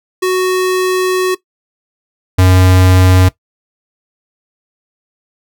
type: tone pair in turn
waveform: square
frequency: 370 / 92.5 Hz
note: F#4 / F#2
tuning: 0 / 0 cents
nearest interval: 2 octaves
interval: 2400 cents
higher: first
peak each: -11 / -6 dBFS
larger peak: second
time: 0.22-1.35 / 2.38-3.29 s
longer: first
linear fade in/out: 10 ms
effects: noise-tail reverb RT60 0.1 s tail -17 dB re dry